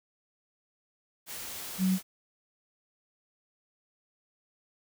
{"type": "tone in noise", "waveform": "sine", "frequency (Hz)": 187.2, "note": "F#3", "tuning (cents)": 20, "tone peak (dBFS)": -23, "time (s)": [1.78, 1.99], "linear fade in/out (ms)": 50, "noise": "white", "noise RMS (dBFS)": -40, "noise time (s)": [1.26, 2.03], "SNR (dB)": 14, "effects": []}